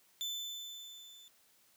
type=tone with level ramp; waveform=35% pulse; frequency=3520 Hz; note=A7; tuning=in tune; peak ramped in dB=-33 to -53 dBFS; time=0.21-1.28 s; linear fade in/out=0 ms; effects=white hiss -68 dBFS RMS until 1.76 s + high-pass 80 Hz 12 dB/octave